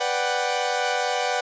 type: chord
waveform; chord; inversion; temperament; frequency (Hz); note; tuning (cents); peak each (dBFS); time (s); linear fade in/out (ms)
sawtooth; G major seventh; first; equal; 493.9 / 587.3 / 740 / 784; B4 / D5 / F#5 / G5; 0 / 0 / 0 / 0; -24 / -26 / -22 / -25; 0-1.41; 10
effects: resampled to 16000 Hz